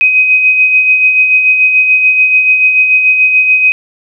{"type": "tone with tremolo", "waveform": "sine", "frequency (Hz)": 2517, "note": "D#7", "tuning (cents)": 19, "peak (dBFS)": -3, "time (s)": [0.01, 3.72], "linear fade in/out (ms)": 0, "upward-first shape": "sine", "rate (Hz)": 6.9, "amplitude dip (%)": 45, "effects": []}